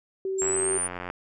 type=tone; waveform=sine; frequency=382.9 Hz; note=G4; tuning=41 cents flat; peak=-26 dBFS; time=0.25-0.78 s; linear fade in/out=2 ms
type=exponential sweep; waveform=sine; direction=up; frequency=7340 to 9560 Hz; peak=-25 dBFS; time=0.38-0.88 s; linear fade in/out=20 ms
type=click train; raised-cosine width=0.5 ms; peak=-19 dBFS; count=62; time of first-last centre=0.42-1.101 s; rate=89.6 Hz
effects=none